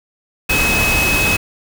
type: tone in noise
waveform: sine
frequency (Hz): 2560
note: D#7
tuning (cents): +49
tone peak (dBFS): -15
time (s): 0.49-1.37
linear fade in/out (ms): 10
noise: pink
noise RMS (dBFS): -18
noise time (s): 0.49-1.37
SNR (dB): 0
effects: none